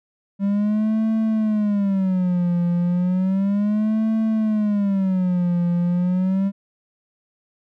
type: tone with vibrato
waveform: triangle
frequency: 196 Hz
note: G3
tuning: in tune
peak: -15 dBFS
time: 0.39-6.52 s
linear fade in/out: 50 ms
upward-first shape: sine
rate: 0.33 Hz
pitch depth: 210 cents each way
effects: none